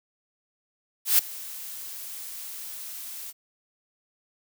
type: noise with ADSR envelope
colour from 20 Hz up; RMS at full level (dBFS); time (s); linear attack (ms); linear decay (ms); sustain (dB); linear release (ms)
blue; -17; 1.05-3.33; 140; 3; -21; 37
effects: none